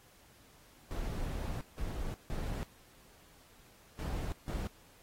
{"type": "noise bursts at uneven times", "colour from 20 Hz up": "brown", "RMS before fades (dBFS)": -37, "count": 5, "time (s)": [[0.91, 1.61], [1.78, 2.14], [2.3, 2.63], [3.99, 4.32], [4.48, 4.67]], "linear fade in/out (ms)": 0, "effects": ["pink hiss -62 dBFS RMS until 5.02 s", "AAC 48 kbps"]}